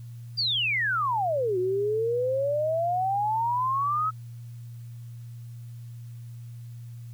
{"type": "exponential two-way sweep", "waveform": "sine", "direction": "down then up", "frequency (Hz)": [4879, 360.1, 1300], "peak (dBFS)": -23, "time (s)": [0.37, 4.11], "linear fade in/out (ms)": 20, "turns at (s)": 1.58, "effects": ["added 118 Hz sine -38 dBFS peak until 7.13 s", "white hiss -62 dBFS RMS until 7.13 s"]}